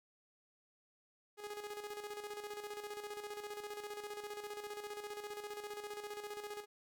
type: tone with tremolo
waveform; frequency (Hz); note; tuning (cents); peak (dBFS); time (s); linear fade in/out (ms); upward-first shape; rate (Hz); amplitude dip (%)
sawtooth; 415.3; G#4; 0; -38; 1.37-6.66; 50; square; 15; 55
effects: none